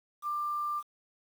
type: tone with quantisation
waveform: sine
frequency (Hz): 1188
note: D6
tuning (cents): +20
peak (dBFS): -30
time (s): 0.22-0.83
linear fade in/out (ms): 50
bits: 9
effects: none